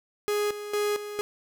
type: tone with tremolo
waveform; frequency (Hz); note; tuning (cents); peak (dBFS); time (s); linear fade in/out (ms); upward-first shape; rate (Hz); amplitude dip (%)
45% pulse; 415.3; G#4; 0; -24; 0.28-1.21; 0; square; 2.2; 70
effects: none

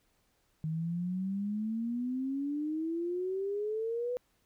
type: exponential sweep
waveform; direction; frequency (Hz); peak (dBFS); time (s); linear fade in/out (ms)
sine; up; 155.56 to 500; -31; 0.64-4.17; 0
effects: pink hiss -73 dBFS RMS until 4.45 s

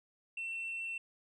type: tone with frequency modulation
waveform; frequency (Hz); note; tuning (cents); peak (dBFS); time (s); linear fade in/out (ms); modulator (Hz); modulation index
sine; 2697; E7; +39; -35; 0.37-0.98; 5; 24.1; 0.31
effects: tanh soft clip ceiling -35 dBFS

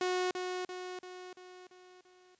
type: tone with echo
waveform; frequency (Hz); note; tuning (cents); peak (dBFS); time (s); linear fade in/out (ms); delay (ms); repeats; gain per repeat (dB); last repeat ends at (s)
sawtooth; 365.1; F#4; -23; -26; 0.01-0.31; 2; 340; 6; -5; 2.35
effects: white hiss -71 dBFS RMS until 2.39 s + resampled to 16000 Hz

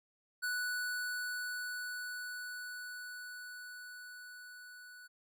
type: tone with level ramp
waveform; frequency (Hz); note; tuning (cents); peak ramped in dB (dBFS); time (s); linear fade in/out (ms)
square; 1480; F#6; 0; -34 to -52; 0.42-5.08; 20
effects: none

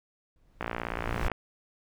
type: noise with exponential growth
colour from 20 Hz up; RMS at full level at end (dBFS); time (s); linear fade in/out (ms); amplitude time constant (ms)
brown; -27; 0.36-1.28; 1; 200
type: click train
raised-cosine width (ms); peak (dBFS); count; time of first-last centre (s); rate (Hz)
0.5; -16; 42; 0.61-1.317; 58
effects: none

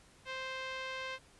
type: tone with low-pass filter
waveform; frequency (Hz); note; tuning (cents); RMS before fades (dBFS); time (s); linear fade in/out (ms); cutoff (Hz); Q
5% pulse; 523.3; C5; 0; -41; 0.25-1.19; 50; 2600; 0.87
effects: pink hiss -62 dBFS RMS until 1.39 s + resampled to 24000 Hz

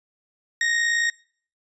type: tone with amplitude modulation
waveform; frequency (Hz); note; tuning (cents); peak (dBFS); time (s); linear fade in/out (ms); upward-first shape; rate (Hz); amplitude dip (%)
40% pulse; 1864.7; A#6; 0; -17; 0.61-1.1; 2; sine; 59.2; 45
effects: noise-tail reverb RT60 0.5 s tail -23 dB re dry + resampled to 22050 Hz

